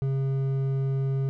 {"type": "tone with hard clipping", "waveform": "triangle", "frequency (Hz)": 135.3, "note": "C#3", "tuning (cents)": -42, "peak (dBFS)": -25, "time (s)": [0.02, 1.29], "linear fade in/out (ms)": 0, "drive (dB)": 10, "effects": []}